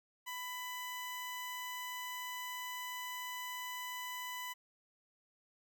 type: tone with notch filter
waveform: 10% pulse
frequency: 997 Hz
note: B5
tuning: 16 cents sharp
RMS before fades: -43 dBFS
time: 0.26-4.54 s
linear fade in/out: 20 ms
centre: 4600 Hz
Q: 0.98
effects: none